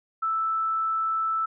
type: tone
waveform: sine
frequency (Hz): 1318.5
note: E6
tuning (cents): 0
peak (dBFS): -23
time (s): 0.22-1.46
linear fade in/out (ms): 10
effects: none